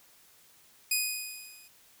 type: tone with level ramp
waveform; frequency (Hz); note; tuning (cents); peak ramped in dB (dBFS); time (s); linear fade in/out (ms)
10% pulse; 2489; D#7; 0; -15 to -45; 0.91-1.68; 5
effects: white hiss -60 dBFS RMS until 2 s